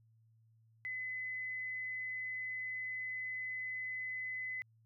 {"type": "tone", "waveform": "sine", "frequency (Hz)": 2022, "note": "B6", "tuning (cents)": 40, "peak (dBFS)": -38, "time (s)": [0.85, 4.62], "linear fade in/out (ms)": 0, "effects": ["added 112 Hz sine -65 dBFS peak until 4.85 s"]}